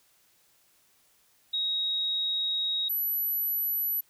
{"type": "tone pair in turn", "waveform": "sine", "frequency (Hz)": [3786, 11847], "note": ["A#7", "F#9"], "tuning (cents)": [26, 1], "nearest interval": "octave + minor sixth", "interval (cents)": 1975, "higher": "second", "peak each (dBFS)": -26, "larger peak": "neither", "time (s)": [[1.53, 2.89], [2.89, 4.01]], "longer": "first", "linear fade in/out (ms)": 10, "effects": ["white hiss -65 dBFS RMS until 4.09 s"]}